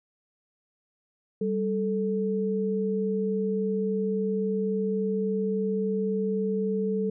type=tone pair together; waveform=sine; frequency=195.2 / 438.2 Hz; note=G3 / A4; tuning=-7 / -7 cents; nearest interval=octave + major second; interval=1400 cents; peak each=-27 dBFS; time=1.41-7.1 s; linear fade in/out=5 ms; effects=none